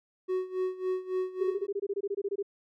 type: tone with tremolo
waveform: triangle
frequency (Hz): 371.1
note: F#4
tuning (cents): +5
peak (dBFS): -24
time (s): 0.28-1.67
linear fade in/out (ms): 20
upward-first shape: sine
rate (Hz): 3.6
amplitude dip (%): 85
type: tone bursts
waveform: sine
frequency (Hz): 400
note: G4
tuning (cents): +35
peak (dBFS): -28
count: 15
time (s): 1.4-2.428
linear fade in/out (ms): 10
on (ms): 48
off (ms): 22
effects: none